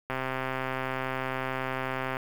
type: click train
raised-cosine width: 0.5 ms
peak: -16 dBFS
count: 272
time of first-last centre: 0.1-2.169 s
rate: 131 Hz
effects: 7-bit